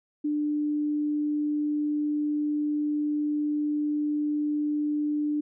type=tone; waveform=sine; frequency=297.4 Hz; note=D4; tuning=22 cents sharp; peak=-24 dBFS; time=0.24-5.41 s; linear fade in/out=10 ms; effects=none